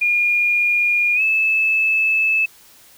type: tone with pitch glide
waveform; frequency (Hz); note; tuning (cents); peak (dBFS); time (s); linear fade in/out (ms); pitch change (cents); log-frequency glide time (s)
sine; 2425 to 2614; D#7 to E7; -45 to -15; -14; 0.01-2.46; 10; +130; 1.15-1.22
effects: white hiss -48 dBFS RMS until 2.97 s